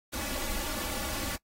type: noise with comb filter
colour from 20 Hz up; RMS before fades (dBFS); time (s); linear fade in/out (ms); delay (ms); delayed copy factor
pink; -34; 0.12-1.37; 20; 3.5; +0.95
effects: noise-tail reverb RT60 0.1 s tail -22 dB re dry + AAC 48 kbps